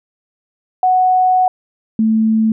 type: tone pair in turn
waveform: sine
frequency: 740 / 220.6 Hz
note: F#5 / A3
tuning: 0 / +5 cents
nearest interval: octave + major sixth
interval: 2095 cents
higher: first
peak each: -9 / -10 dBFS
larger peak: first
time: 0.83-1.48 / 1.99-2.52 s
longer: first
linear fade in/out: 2 ms
effects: none